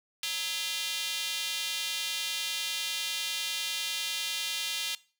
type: tone with high-pass filter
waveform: square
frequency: 185 Hz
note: F#3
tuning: in tune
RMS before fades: -33 dBFS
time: 0.23-4.95 s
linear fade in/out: 2 ms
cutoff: 3200 Hz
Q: 2
effects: noise-tail reverb RT60 0.4 s tail -21 dB re dry